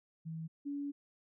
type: tone pair in turn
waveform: sine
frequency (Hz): 161.6 / 284.8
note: E3 / C#4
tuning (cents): -34 / +47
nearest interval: minor seventh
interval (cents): 981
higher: second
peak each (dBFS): -39 / -36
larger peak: second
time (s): 0.25-0.48 / 0.65-0.92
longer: second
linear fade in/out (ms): 20
effects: none